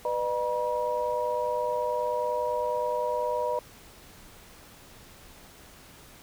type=tone cluster; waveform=sine; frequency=495.3 / 605 / 961 Hz; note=B4 / D#5 / B5; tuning=+5 / -49 / -48 cents; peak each=-30 dBFS; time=0.05-3.59 s; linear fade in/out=2 ms; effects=pink hiss -51 dBFS RMS until 6.22 s